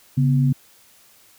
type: tone pair together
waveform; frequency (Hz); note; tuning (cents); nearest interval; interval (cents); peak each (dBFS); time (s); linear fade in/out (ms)
sine; 138.71 / 246.9; C#3 / B3; +1 / 0; minor seventh; 999; -15 / -22; 0.17-0.53; 10
effects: white hiss -53 dBFS RMS until 1.38 s